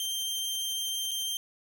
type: tone with dropouts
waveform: sawtooth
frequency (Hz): 3153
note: G7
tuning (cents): +9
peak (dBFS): -27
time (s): 0-1.37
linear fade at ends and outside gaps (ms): 1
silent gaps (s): 1.11-1.114
effects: none